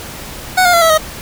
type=tone with pitch steps; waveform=25% pulse; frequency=740 / 709.9 / 680.9 / 653.2 / 626.6 Hz; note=F#5 / F5 / F5 / E5 / D#5; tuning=0 / +28 / -44 / -16 / +12 cents; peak=-4 dBFS; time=0.57-0.98 s; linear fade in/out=10 ms; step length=82 ms; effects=pink hiss -29 dBFS RMS until 1.21 s